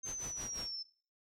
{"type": "linear sweep", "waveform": "sine", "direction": "down", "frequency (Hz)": [6320, 5274], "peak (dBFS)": -39, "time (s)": [0.03, 0.83], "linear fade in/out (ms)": 10}
{"type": "noise with tremolo", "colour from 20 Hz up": "pink", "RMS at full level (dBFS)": -46, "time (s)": [0.04, 0.72], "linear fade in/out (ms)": 50, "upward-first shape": "sine", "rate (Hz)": 5.8, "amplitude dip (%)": 90}
{"effects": ["noise-tail reverb RT60 0.4 s tail -19 dB re dry", "low-pass 12000 Hz 12 dB/octave"]}